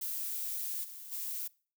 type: noise with level steps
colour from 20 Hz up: violet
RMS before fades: -37 / -47 / -38 dBFS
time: 0.01-1.48 s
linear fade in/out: 10 ms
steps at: 0.83 / 1.11 s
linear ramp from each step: 20 ms
effects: noise-tail reverb RT60 0.4 s tail -23 dB re dry